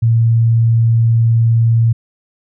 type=tone; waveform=sine; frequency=114.9 Hz; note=A#2; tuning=25 cents flat; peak=-8 dBFS; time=0.02-1.93 s; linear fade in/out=10 ms; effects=none